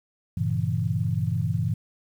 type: chord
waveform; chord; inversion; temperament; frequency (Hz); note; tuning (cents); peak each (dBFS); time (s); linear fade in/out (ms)
sine; G diminished seventh; none; equal; 98 / 116.54 / 138.59 / 164.81; G2 / Bb2 / Db3 / Fb3; 0 / 0 / 0 / 0; -28 / -27 / -30 / -28; 0.37-1.74; 5
effects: 9-bit